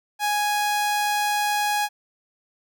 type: tone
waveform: sawtooth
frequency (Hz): 830.6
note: G#5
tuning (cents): 0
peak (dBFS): -17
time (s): 0.19-1.89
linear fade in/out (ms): 50
effects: none